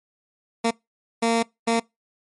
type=tone bursts at uneven times; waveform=15% pulse; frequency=230 Hz; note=A#3; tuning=23 cents flat; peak=-12 dBFS; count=3; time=0.64-0.71 / 1.22-1.43 / 1.67-1.8 s; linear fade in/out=10 ms; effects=noise-tail reverb RT60 0.2 s tail -24 dB re dry + MP3 48 kbps